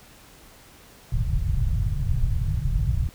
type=low-pass noise; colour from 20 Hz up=pink; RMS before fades=-23 dBFS; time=1.12-3.09 s; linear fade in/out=2 ms; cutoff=150 Hz; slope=48 dB/octave; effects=pink hiss -50 dBFS RMS until 3.14 s